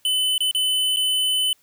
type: tone with dropouts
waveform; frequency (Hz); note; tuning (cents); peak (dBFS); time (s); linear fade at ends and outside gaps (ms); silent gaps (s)
square; 3020; F#7; +35; -19; 0.05-1.53; 2; 0.38-0.405 / 0.512-0.548 / 0.962-0.969
effects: white hiss -61 dBFS RMS until 1.62 s